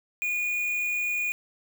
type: tone with quantisation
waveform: triangle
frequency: 2446 Hz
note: D#7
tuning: 30 cents flat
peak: -24 dBFS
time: 0.22-1.32 s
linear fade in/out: 0 ms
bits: 6
effects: none